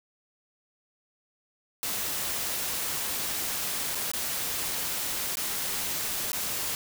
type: noise with dropouts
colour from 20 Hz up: white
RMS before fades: -31 dBFS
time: 1.83-6.75 s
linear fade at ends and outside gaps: 0 ms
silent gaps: 3.948-3.954 / 4.116-4.135 / 5.355-5.371 / 6.318-6.331 s
effects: none